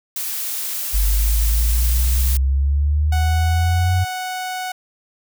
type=noise; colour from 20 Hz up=blue; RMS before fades=-25 dBFS; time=0.16-2.37 s; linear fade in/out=2 ms
type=exponential sweep; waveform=sine; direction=up; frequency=49.11 to 92.5 Hz; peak=-14 dBFS; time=0.93-4.05 s; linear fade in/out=20 ms
type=tone; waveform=sawtooth; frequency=740 Hz; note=F#5; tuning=in tune; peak=-20 dBFS; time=3.12-4.72 s; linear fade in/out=5 ms
effects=none